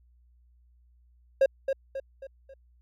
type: tone with echo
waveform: triangle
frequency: 540 Hz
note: C#5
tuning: 45 cents flat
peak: -15 dBFS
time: 1.41-1.46 s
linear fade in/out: 5 ms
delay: 270 ms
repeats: 4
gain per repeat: -7 dB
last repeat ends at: 2.54 s
effects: added 60 Hz sine -58 dBFS peak until 2.81 s